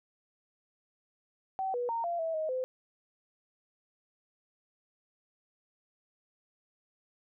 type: tone with pitch steps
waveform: sine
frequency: 765 / 487 / 922 / 688 / 652 / 628 / 513 Hz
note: G5 / B4 / A#5 / F5 / E5 / D#5 / C5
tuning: -42 / -24 / -19 / -26 / -19 / +16 / -34 cents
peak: -30 dBFS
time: 1.59-2.64 s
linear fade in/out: 0 ms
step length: 150 ms
effects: none